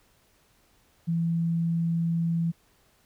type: tone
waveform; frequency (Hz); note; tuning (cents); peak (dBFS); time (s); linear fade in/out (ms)
sine; 167.1; E3; +24; -23; 1.07-2.52; 20
effects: pink hiss -64 dBFS RMS until 3.05 s